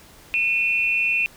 sine tone pair together, 2460 / 2682 Hz, D#7 / E7, -20 / +29 cents, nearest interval minor second, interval 149 cents, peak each -21 dBFS, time 0.34-1.26 s, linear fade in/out 0 ms, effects pink hiss -48 dBFS RMS until 1.36 s

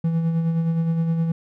triangle tone with tremolo, 164.81 Hz, E3, in tune, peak -15 dBFS, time 0.04-1.32 s, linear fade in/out 5 ms, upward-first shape sine, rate 9.6 Hz, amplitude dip 40%, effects none

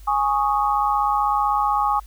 sine chord, Ab suspended fourth, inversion none, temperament equal, 830.6 / 1108.7 / 1244.5 Hz, Ab5 / Db6 / Eb6, 0 / 0 / 0 cents, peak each -20 / -22 / -24 dBFS, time 0.07-2 s, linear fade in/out 10 ms, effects added 50 Hz sine -39 dBFS peak until 2.06 s + white hiss -54 dBFS RMS until 2.06 s

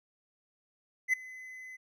triangle tone with ADSR envelope, 2028 Hz, B6, 45 cents sharp, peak -20 dBFS, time 1.08-1.77 s, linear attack 53 ms, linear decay 6 ms, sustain -22 dB, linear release 17 ms, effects none

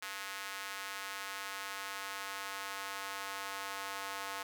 square tone with high-pass filter sweep, 98 Hz, G2, in tune, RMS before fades -42 dBFS, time 0.02-4.43 s, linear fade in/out 5 ms, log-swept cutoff 1500 to 990 Hz, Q 1.2, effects none

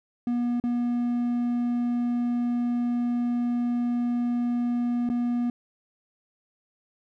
triangle tone with dropouts, 241 Hz, B3, 42 cents flat, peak -21 dBFS, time 0.27-5.5 s, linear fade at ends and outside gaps 2 ms, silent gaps 0.6-0.638 / 5.091-5.099 s, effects none

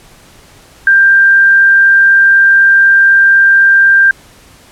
sine tone, 1586 Hz, G6, 20 cents sharp, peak -3 dBFS, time 0.87-4.11 s, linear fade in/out 2 ms, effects pink hiss -41 dBFS RMS until 4.71 s + low-pass 12000 Hz 12 dB/octave

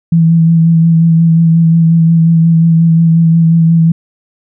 sine tone with vibrato, 164.81 Hz, E3, in tune, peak -4 dBFS, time 0.12-3.92 s, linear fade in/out 5 ms, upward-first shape sine, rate 5.6 Hz, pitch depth 22 cents each way, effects none

